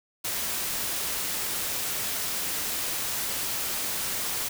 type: noise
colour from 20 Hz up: white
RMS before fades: -30 dBFS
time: 0.24-4.49 s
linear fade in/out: 10 ms
effects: none